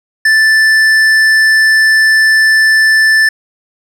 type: tone with tanh clipping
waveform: sine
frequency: 1760 Hz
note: A6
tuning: in tune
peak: -7 dBFS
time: 0.25-3.29 s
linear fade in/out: 5 ms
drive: 11 dB
effects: none